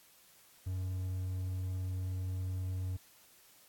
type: tone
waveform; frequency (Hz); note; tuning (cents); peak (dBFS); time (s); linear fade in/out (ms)
triangle; 92.5; F#2; 0; -32; 0.66-2.97; 10
effects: white hiss -62 dBFS RMS until 3.68 s + AAC 64 kbps